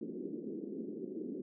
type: band-pass noise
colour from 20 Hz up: white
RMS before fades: -42 dBFS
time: 0.01-1.42 s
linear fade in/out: 5 ms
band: 190 to 410 Hz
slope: 48 dB/octave
effects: none